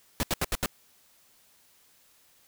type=noise bursts; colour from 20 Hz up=pink; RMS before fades=-27 dBFS; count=5; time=0.2-0.659 s; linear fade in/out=0 ms; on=31 ms; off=76 ms; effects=white hiss -62 dBFS RMS until 2.47 s